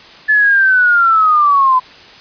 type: linear sweep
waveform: sine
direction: down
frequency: 1736 to 1006 Hz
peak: -7 dBFS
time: 0.28-1.8 s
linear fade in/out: 20 ms
effects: white hiss -38 dBFS RMS until 2.2 s + resampled to 11025 Hz